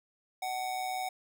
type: tone with amplitude modulation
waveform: square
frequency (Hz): 747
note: F#5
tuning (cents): +16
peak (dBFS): -31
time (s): 0.42-1.09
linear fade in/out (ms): 5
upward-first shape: sine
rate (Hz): 126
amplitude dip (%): 50
effects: none